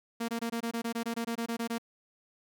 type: tone bursts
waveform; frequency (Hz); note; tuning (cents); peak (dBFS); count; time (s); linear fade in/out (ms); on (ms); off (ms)
sawtooth; 231.8; A#3; -10; -27; 15; 0.2-1.783; 10; 85; 22
effects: none